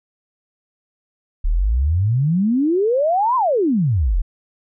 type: exponential two-way sweep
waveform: sine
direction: up then down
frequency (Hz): 34.62 to 1059 to 34.62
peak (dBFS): -14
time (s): 1.44-4.22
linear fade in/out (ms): 10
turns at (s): 3.36
effects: none